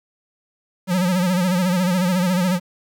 square tone with vibrato, 181.5 Hz, F#3, 33 cents flat, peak -17 dBFS, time 0.87-2.6 s, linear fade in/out 50 ms, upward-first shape sine, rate 14 Hz, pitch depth 82 cents each way, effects 8-bit

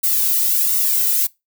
violet noise with flanger, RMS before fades -17 dBFS, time 0.03-1.27 s, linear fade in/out 10 ms, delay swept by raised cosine 1.2 to 1.84 ms, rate 1.4 Hz, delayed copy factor -0.7, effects noise-tail reverb RT60 0.2 s tail -22 dB re dry

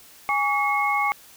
sine tone cluster, 824 / 1136 / 2173 Hz, G#5 / C#6 / C#7, -14 / +42 / -35 cents, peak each -24 dBFS, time 0.29-1.12 s, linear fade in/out 0 ms, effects white hiss -49 dBFS RMS until 1.36 s

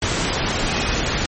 sine tone in noise, 2511 Hz, D#7, 15 cents sharp, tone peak -31 dBFS, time 0.69-0.95 s, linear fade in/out 5 ms, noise pink, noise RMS -21 dBFS, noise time 0.02-1.26 s, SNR -13 dB, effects MP3 32 kbps

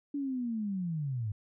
sine linear sweep, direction down, 290 to 100 Hz, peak -31 dBFS, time 0.14-1.32 s, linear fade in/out 5 ms, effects none

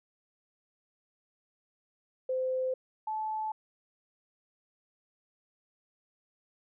sine tone pair in turn, 516 / 867.8 Hz, C5 / A5, -24 / -24 cents, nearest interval major sixth, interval 900 cents, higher second, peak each -28 / -31 dBFS, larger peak first, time 2.29-2.74 / 3.07-3.52 s, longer neither, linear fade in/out 5 ms, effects none

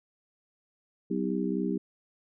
harmonic tone with a mistuned harmonic, 63.9 Hz, C2, 40 cents flat, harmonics 3 / 4 / 5 / 6, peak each -31 / -32 / -33 / -34 dBFS, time 1.1-1.78 s, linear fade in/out 10 ms, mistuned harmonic 6, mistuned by +66 cents, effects none

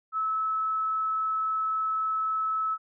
sine tone with frequency modulation, 1300 Hz, E6, 24 cents flat, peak -25 dBFS, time 0.12-2.78 s, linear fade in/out 50 ms, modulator 23.7 Hz, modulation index 0.25, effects none

